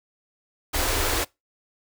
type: band-stop noise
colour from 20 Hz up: pink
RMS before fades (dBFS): -24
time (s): 0.73-1.25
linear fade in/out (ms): 20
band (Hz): 100 to 260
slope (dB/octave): 96
effects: noise-tail reverb RT60 0.2 s tail -23 dB re dry